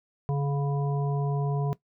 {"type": "harmonic tone with a mistuned harmonic", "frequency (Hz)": 141.1, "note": "C#3", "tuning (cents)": 31, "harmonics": [1, 3, 5, 7], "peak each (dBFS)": [-24, -34, -38, -41], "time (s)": [0.29, 1.73], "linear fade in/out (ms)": 0, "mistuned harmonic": 1, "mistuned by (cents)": 17, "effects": ["noise-tail reverb RT60 0.1 s tail -17 dB re dry"]}